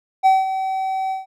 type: tone with ADSR envelope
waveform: triangle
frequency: 764 Hz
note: G5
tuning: 45 cents flat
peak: -7 dBFS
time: 0.23-1.26 s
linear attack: 30 ms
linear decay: 190 ms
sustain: -11 dB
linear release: 150 ms
effects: none